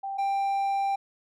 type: tone pair in turn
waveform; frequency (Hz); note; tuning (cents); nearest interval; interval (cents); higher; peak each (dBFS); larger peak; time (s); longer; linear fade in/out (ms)
sine / triangle; 785 / 789.5; G5 / G5; +2 / +12; unison; 10; second; -30 / -22; second; 0.03-0.18 / 0.18-0.96; second; 10
effects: none